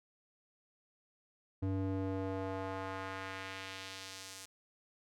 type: tone with band-pass filter sweep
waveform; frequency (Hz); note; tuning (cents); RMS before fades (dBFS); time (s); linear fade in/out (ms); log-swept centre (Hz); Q
square; 95.6; G2; -43; -40; 1.62-4.46; 10; 210 to 7700; 1
effects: none